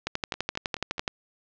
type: two click trains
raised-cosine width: 0.2 ms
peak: -20 / -9 dBFS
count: 4 / 13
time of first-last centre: 0.34-0.981 / 0.07-1.078 s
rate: 4.68 / 11.9 Hz
effects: low-pass 5000 Hz 12 dB/octave